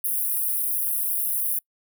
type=high-pass noise; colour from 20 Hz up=white; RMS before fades=-25 dBFS; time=0.04-1.59 s; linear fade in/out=5 ms; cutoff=9500 Hz; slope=96 dB/octave; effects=noise-tail reverb RT60 0.1 s tail -26 dB re dry